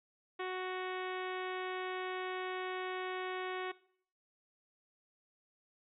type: harmonic tone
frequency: 370 Hz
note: F#4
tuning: in tune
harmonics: 1 / 2 / 3 / 4 / 5 / 6 / 7 / 8 / 9 / 10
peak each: -39 / -44 / -44 / -49 / -47 / -50 / -53 / -55 / -55 / -59 dBFS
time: 0.39-3.72 s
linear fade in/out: 10 ms
effects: noise-tail reverb RT60 0.6 s tail -20 dB re dry